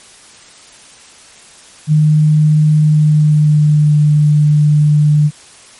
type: tone with pitch glide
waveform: sine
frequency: 152.9 to 149.49 Hz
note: D#3 to D3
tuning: -30 to +31 cents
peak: -6 dBFS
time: 1.87-5.31 s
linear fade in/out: 50 ms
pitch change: -39 cents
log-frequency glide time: 2.8-3.96 s
effects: white hiss -40 dBFS RMS until 5.79 s + MP3 48 kbps